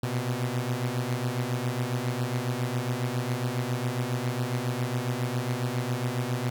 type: beating tone pair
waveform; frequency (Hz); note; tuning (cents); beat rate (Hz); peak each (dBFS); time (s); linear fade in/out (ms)
sawtooth; 120 / 127.3; B2 / C3; -49 / -47; 7.3; -26; 0.03-6.5; 5
effects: 10-bit